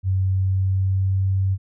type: tone with pitch glide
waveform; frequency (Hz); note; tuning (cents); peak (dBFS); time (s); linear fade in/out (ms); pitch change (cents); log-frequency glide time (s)
sine; 94.7 to 95.91; F#2 to G2; +41 to -37; -17; 0.03-1.58; 50; +22; 0.21-1.27
effects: none